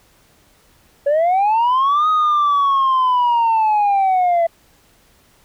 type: linear two-way sweep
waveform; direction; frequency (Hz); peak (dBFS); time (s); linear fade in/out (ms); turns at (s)
sine; up then down; 554.4 to 1259 to 664; -10; 1.06-4.47; 10; 2.09
effects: tanh soft clip ceiling -11 dBFS + pink hiss -54 dBFS RMS until 5.44 s